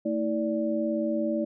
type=tone cluster; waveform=sine; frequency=224.5 / 322.3 / 582 Hz; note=A3 / E4 / D5; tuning=+35 / -39 / -16 cents; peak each=-29 dBFS; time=0.05-1.45 s; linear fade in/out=10 ms; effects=none